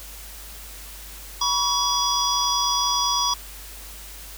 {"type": "tone cluster", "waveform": "sine", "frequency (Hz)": [974, 1124, 3366, 4924, 5750], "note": ["B5", "C#6", "G#7", "D#8", "F8"], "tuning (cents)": [-24, 24, 23, -19, 50], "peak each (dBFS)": -26, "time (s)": [1.41, 3.34], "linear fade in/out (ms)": 5, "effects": ["added 50 Hz sine -41 dBFS peak until 4.37 s", "white hiss -41 dBFS RMS until 4.37 s"]}